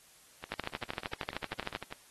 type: two click trains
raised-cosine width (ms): 0.3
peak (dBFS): -24 / -18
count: 16 / 17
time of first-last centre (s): 0.44-1.925 / 0.52-1.751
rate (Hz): 10.1 / 13
effects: white hiss -60 dBFS RMS until 2.1 s + AAC 32 kbps